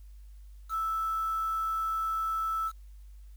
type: tone with quantisation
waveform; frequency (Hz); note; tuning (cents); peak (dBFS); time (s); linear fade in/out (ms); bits
sine; 1316; E6; -3; -28; 0.69-2.72; 50; 8
effects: added 50 Hz sine -46 dBFS peak until 3.36 s + white hiss -70 dBFS RMS until 3.36 s